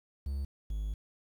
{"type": "tone pair in turn", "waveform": "triangle", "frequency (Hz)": [69.3, 51.72], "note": ["C#2", "G#1"], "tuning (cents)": [0, -6], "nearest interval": "perfect fourth", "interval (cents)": 506, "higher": "first", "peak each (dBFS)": [-30, -30], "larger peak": "neither", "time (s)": [[0.26, 0.45], [0.7, 0.94]], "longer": "second", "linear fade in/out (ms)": 5, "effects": ["10-bit"]}